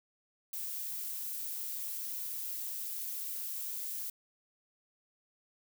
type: noise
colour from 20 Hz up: violet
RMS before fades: -39 dBFS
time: 0.53-4.1 s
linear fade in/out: 2 ms
effects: none